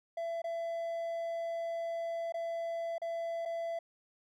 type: tone with dropouts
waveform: triangle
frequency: 670 Hz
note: E5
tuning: 28 cents sharp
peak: -32 dBFS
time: 0.17-3.79 s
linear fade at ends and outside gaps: 5 ms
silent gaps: 0.419-0.441 / 2.323-2.341 / 2.982-3.017 / 3.453-3.457 s
effects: none